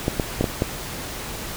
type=clicks; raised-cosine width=2 ms; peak=-6 dBFS; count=5; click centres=0.081 / 0.198 / 0.41 / 0.442 / 0.621 s; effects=pink hiss -32 dBFS RMS until 1.56 s